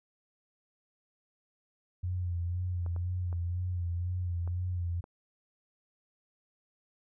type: tone with vibrato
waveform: sine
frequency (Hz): 88.4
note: F2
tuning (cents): +22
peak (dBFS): -30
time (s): 2.03-5.01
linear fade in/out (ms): 10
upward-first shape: sine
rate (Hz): 2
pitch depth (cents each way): 48
type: clicks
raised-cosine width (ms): 1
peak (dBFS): -34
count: 5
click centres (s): 2.863 / 2.963 / 3.328 / 4.476 / 5.041
effects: none